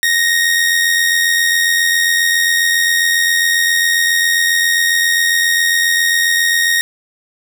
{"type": "tone with amplitude modulation", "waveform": "sawtooth", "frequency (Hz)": 1864.7, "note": "A#6", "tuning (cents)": 0, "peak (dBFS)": -6, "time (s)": [0.03, 6.81], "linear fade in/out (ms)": 0, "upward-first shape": "sine", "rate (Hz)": 87.4, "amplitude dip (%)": 40, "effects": []}